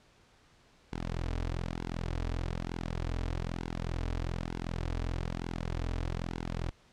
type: tone with flanger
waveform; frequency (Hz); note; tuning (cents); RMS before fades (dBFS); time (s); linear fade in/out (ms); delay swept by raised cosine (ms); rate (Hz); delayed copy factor
sawtooth; 42.57; F1; -44; -35; 0.92-6.71; 10; 1.6 to 5.7; 1.1; -0.75
effects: pink hiss -63 dBFS RMS until 6.92 s + low-pass 6000 Hz 12 dB/octave